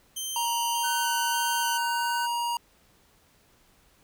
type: tone with vibrato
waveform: 15% pulse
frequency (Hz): 3079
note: G7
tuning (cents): -32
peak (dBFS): -24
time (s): 0.16-1.78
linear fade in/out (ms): 10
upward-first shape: square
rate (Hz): 1.7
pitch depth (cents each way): 23
type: tone with pitch glide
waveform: square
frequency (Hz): 938 to 947.3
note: A#5 to A#5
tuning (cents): +11 to +28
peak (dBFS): -27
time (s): 0.36-2.57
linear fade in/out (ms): 2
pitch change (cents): +17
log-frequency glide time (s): 1.75-2.24
type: tone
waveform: square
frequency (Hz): 1508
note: F#6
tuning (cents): +32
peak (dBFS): -32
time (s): 0.83-2.27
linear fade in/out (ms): 20
effects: pink hiss -62 dBFS RMS until 4.03 s